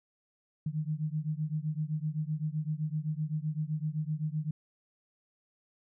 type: beating tone pair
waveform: sine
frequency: 150.6 / 158.4 Hz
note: D3 / D#3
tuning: +44 / +31 cents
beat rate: 7.8 Hz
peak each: -33 / -34 dBFS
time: 0.66-4.51 s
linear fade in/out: 5 ms
effects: none